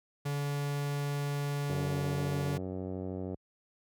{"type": "tone", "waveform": "45% pulse", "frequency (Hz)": 143.3, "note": "D3", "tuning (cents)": -42, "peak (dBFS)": -31, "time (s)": [0.25, 2.58], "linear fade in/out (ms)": 10}
{"type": "click train", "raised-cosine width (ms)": 2, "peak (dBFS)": -25, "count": 154, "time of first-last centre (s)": [1.7, 3.343], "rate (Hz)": 93.1}
{"effects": ["high-pass 60 Hz 12 dB/octave"]}